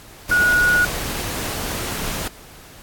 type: tone in noise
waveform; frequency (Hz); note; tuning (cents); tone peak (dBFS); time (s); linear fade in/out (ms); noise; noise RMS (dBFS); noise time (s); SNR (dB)
sine; 1454; F#6; -31; -13; 0.31-0.85; 5; pink; -26; 0.29-2.28; +10
effects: pink hiss -43 dBFS RMS until 2.82 s + AAC 64 kbps